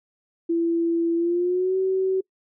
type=tone with pitch glide; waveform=sine; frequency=335.5 to 378.8 Hz; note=E4 to F#4; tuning=+31 to +41 cents; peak=-19 dBFS; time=0.49-2.21 s; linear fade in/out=10 ms; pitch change=+210 cents; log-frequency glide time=1.16-1.77 s; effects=noise-tail reverb RT60 0.1 s tail -24 dB re dry